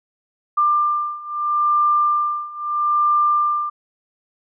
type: beating tone pair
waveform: sine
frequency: 1191 / 1191.77 Hz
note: D6 / D6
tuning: +24 / +25 cents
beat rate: 0.77 Hz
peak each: -20 / -18 dBFS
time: 0.57-3.7 s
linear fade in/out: 10 ms
effects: none